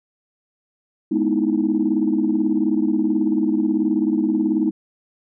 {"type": "chord", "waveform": "sine", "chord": "E major seventh", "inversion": "first", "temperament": "equal with one note detuned", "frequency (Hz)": [210.8, 246.9, 311.1, 329.6], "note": ["G#3", "B3", "D#4", "E4"], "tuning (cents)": [26, 0, 0, 0], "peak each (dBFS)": [-22, -23, -19, -23], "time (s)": [1.11, 4.71], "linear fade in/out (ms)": 10, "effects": ["tanh soft clip ceiling -8 dBFS"]}